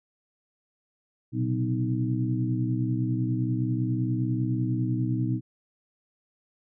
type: tone cluster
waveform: sine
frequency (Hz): 121.8 / 131.8 / 187 / 253.5 / 313.9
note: B2 / C3 / F#3 / B3 / D#4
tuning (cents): -24 / +13 / +19 / +45 / +15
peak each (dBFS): -26 / -35 / -34 / -32 / -31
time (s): 1.32-5.41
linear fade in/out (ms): 50
effects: none